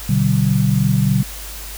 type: chord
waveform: sine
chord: G major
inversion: first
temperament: equal with one note detuned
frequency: 123.47 / 146.83 / 191.63 Hz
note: B2 / D3 / G3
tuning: 0 / 0 / -39 cents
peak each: -17 dBFS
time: 0.09-1.23 s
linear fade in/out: 5 ms
effects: added 50 Hz sine -32 dBFS peak until 1.77 s + white hiss -33 dBFS RMS until 1.77 s